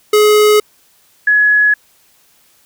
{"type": "tone pair in turn", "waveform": ["square", "sine"], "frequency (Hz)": [422.2, 1688.8], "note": ["G#4", "G#6"], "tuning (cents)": [29, 29], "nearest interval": "2 octaves", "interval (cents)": 2400, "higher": "second", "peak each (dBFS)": -7, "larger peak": "neither", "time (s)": [[0.13, 0.6], [1.27, 1.74]], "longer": "neither", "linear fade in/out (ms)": 5, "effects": ["white hiss -52 dBFS RMS until 2.65 s"]}